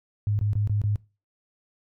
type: tone bursts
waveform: sine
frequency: 103.83 Hz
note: G#2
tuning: in tune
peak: -21 dBFS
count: 5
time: 0.27-0.958 s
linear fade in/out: 0 ms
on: 120 ms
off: 22 ms
effects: noise-tail reverb RT60 0.3 s tail -22 dB re dry